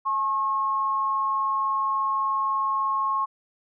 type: tone pair together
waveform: sine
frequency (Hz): 860 / 1083.5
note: A5 / C#6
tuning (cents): -40 / -40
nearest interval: major third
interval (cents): 400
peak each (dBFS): -33 / -22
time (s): 0.05-3.26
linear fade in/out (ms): 20
effects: none